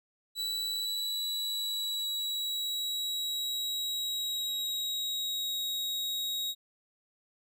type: tone with pitch glide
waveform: 40% pulse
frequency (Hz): 3945 to 3793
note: B7 to A#7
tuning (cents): -3 to +29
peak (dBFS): -30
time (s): 0.35-6.55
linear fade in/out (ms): 50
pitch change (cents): -68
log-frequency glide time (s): 0.67-5.61
effects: none